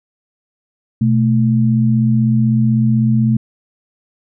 sine tone pair together, 123.98 / 220 Hz, B2 / A3, +7 / 0 cents, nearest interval minor seventh, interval 993 cents, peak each -13 dBFS, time 1.01-3.37 s, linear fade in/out 5 ms, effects none

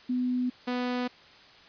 sine / sawtooth tone pair in turn, 250.1 / 247.8 Hz, B3 / B3, +22 / +6 cents, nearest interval unison, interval 16 cents, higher first, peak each -25 / -24 dBFS, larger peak second, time 0.09-0.5 / 0.67-1.08 s, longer neither, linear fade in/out 10 ms, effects white hiss -53 dBFS RMS until 1.68 s + resampled to 11025 Hz

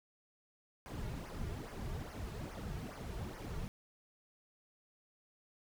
brown noise with flanger, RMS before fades -43 dBFS, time 0.86-3.68 s, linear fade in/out 0 ms, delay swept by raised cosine 0.25 to 3.95 ms, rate 2.4 Hz, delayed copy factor -0.75, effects none

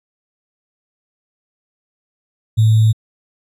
sine tone with sample-and-hold, 110 Hz, A2, in tune, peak -8 dBFS, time 2.57-2.93 s, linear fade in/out 20 ms, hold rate 3675 Hz, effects resampled to 32000 Hz

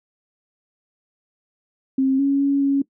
sine tone with pitch steps, 266.3 / 277.5 / 279.2 / 277.2 Hz, C4 / C#4 / C#4 / C#4, +31 / +2 / +13 / 0 cents, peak -15 dBFS, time 1.98-2.82 s, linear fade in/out 5 ms, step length 210 ms, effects noise-tail reverb RT60 0.1 s tail -20 dB re dry

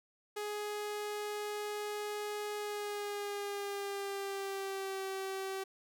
sawtooth tone with pitch glide, 417.3 to 384.9 Hz, G#4 to G4, +8 to -32 cents, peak -33 dBFS, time 0.36-5.64 s, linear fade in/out 10 ms, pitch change -140 cents, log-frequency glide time 2.57-5.03 s, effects none

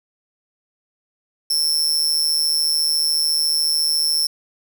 sawtooth tone with amplitude modulation, 5400 Hz, E8, 41 cents sharp, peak -10 dBFS, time 1.5-4.27 s, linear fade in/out 5 ms, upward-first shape sine, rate 154 Hz, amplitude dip 95%, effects 7-bit

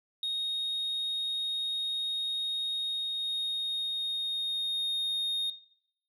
sine tone with pitch glide, 3729 to 3701 Hz, A#7 to A#7, 0 to -13 cents, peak -27 dBFS, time 0.23-5.5 s, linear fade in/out 2 ms, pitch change -13 cents, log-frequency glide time 2.71-4.81 s, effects noise-tail reverb RT60 0.7 s tail -18 dB re dry + tanh soft clip ceiling -28 dBFS

